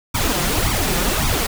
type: noise with flanger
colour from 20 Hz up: pink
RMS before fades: -19 dBFS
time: 0.14-1.47 s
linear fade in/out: 10 ms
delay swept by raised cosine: 0.84 to 5.84 ms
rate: 1.8 Hz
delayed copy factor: +0.8
effects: none